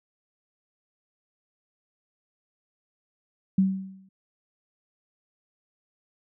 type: tone with exponential decay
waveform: sine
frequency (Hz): 191.2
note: G3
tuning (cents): -43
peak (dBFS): -15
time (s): 3.58-4.09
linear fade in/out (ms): 5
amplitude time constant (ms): 110
effects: none